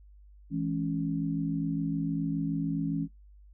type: chord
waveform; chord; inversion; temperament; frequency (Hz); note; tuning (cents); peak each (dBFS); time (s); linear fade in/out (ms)
sine; C# minor; first; equal with one note detuned; 164.81 / 211.9 / 277.2; E3 / G#3 / C#4; 0 / +35 / 0; -31 / -36 / -31; 0.5-3.08; 50
effects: noise-tail reverb RT60 0.2 s tail -22 dB re dry + added 50 Hz sine -51 dBFS peak until 3.53 s